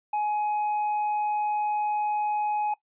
sine tone with tanh clipping, 840 Hz, G#5, 19 cents sharp, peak -25 dBFS, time 0.13-2.74 s, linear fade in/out 5 ms, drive 4 dB, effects noise-tail reverb RT60 0.1 s tail -19 dB re dry + resampled to 8000 Hz

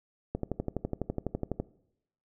click train, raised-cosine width 2 ms, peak -17 dBFS, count 16, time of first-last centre 0.35-1.6 s, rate 12 Hz, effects noise-tail reverb RT60 0.8 s tail -21 dB re dry

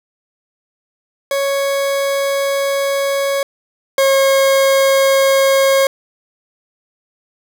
40% pulse tone pair in turn, 554.4 / 542.4 Hz, C#5 / C#5, 0 / -38 cents, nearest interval unison, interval 38 cents, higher first, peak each -14 / -9 dBFS, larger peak second, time 1.31-3.43 / 3.98-5.87 s, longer first, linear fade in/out 2 ms, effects none

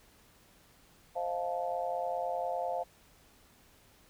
sine chord, F dominant seventh, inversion second, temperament just, 523.8 / 628.6 / 698.5 / 873.1 Hz, C5 / Eb5 / F5 / A5, +2 / +18 / 0 / -14 cents, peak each -37 / -40 / -34 / -40 dBFS, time 1.15-2.84 s, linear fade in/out 20 ms, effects pink hiss -62 dBFS RMS until 4.09 s

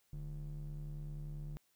triangle ring-modulated tone, 91.5 Hz, F#2, 19 cents flat, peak -36 dBFS, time 0.13-1.57 s, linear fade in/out 0 ms, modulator 56.4 Hz, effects white hiss -75 dBFS RMS until 1.75 s

